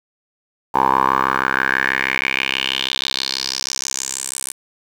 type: tone with band-pass filter sweep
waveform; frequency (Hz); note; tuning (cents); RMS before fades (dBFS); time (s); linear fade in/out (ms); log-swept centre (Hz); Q
10% pulse; 66.2; C2; +21; -20; 0.74-4.52; 10; 880 to 9400; 4.7
effects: 7-bit